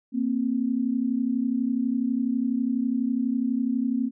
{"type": "tone pair together", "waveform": "sine", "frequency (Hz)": [233.1, 265.2], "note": ["A#3", "C4"], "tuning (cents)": [0, 23], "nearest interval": "major second", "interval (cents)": 223, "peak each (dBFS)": -25, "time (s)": [0.12, 4.11], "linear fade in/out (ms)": 50, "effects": []}